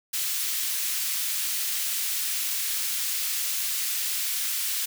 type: high-pass noise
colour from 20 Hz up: white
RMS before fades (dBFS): -28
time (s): 0.13-4.86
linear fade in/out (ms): 10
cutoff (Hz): 2100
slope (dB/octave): 12
effects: none